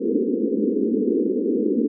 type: band-pass noise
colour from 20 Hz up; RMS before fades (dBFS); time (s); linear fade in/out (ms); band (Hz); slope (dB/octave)
pink; -21; 0-1.88; 20; 210 to 480; 96
effects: none